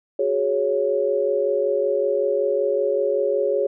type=chord; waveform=sine; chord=F# suspended second; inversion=none; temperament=equal; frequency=370 / 415.3 / 554.4 Hz; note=F#4 / G#4 / C#5; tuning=0 / 0 / 0 cents; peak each=-26 / -22 / -21 dBFS; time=0.19-3.67 s; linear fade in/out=5 ms; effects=none